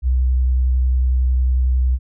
sine tone with vibrato, 63.4 Hz, B1, 46 cents sharp, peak -13 dBFS, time 0.02-1.99 s, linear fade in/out 50 ms, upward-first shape sine, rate 11 Hz, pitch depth 16 cents each way, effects none

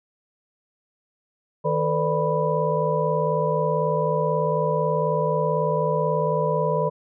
sine tone cluster, 157.3 / 445.7 / 504 / 588 / 986 Hz, D#3 / A4 / B4 / D5 / B5, +19 / +22 / +35 / +2 / -3 cents, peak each -26 dBFS, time 1.64-6.9 s, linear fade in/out 20 ms, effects none

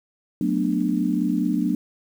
sine chord, B minor seventh, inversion second, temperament just, 185.21 / 222.2 / 246.9 / 296.3 Hz, F#3 / A3 / B3 / D4, +2 / +17 / 0 / +15 cents, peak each -25 / -26 / -25 / -24 dBFS, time 0.41-1.75 s, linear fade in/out 2 ms, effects 8-bit

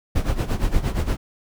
brown noise with tremolo, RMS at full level -18 dBFS, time 0.15-1.17 s, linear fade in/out 10 ms, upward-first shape sine, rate 8.6 Hz, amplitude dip 80%, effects none

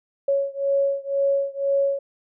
sine beating tone pair, 554 / 556 Hz, C#5 / C#5, -1 / +5 cents, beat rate 2 Hz, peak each -22 / -23 dBFS, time 0.28-1.99 s, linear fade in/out 5 ms, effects none

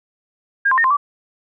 sine tone with pitch steps, 1616 / 1044 / 1831 / 1045 / 1155 Hz, G#6 / C6 / A#6 / C6 / D6, -48 / -4 / -32 / -2 / -29 cents, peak -12 dBFS, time 0.65-0.97 s, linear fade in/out 10 ms, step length 64 ms, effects none

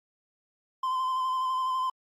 triangle tone with vibrato, 1033 Hz, C6, 22 cents flat, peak -24 dBFS, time 0.83-1.9 s, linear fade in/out 5 ms, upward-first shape square, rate 12 Hz, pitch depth 20 cents each way, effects Opus 48 kbps

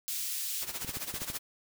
white high-pass noise, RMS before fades -35 dBFS, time 0.08-0.63 s, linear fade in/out 0 ms, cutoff 3200 Hz, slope 12 dB/octave
white noise with tremolo, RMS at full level -35 dBFS, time 0.61-1.39 s, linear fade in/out 20 ms, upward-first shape sine, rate 15 Hz, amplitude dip 75%
clicks, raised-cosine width 3 ms, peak -29 dBFS, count 6, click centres 0.847 / 0.892 / 0.97 / 1.141 / 1.219 / 1.301 s
effects none

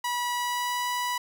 sawtooth tone with pitch glide, 973 to 982.6 Hz, B5 to B5, -26 to -9 cents, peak -23 dBFS, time 0.04-1.18 s, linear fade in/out 5 ms, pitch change +17 cents, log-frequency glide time 0.34-0.88 s, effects none

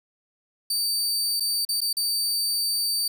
sawtooth tone with dropouts, 4613 Hz, D8, 32 cents flat, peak -20 dBFS, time 0.7-3.08 s, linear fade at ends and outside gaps 5 ms, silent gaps 1.399-1.405 / 1.651-1.689 / 1.806-1.815 / 1.93-1.968 s, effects none

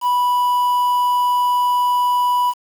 triangle tone with quantisation, 984 Hz, B5, 7 cents flat, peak -12 dBFS, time 0.01-2.54 s, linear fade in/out 50 ms, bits 6, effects none

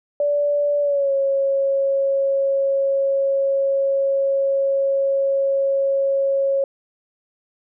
sine tone with pitch glide, 580 to 548.1 Hz, D5 to C#5, -22 to -20 cents, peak -16 dBFS, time 0.2-6.64 s, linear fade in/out 2 ms, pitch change -98 cents, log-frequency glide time 0.81-1.12 s, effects none

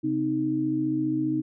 sine tone cluster, 134.9 / 256.2 / 311.1 Hz, C#3 / C4 / D#4, -47 / -36 / 0 cents, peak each -33 / -31 / -24 dBFS, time 0.03-1.42 s, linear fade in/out 20 ms, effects none

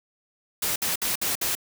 white noise bursts, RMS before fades -26 dBFS, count 5, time 0.62-1.552 s, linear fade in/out 5 ms, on 140 ms, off 58 ms, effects none

